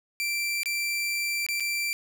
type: tone with dropouts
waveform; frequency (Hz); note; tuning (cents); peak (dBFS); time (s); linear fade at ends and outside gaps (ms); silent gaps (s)
sawtooth; 2349; D7; 0; -23; 0.2-1.93; 0; 0.633-0.658 / 1.465-1.487 / 1.599-1.605
effects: none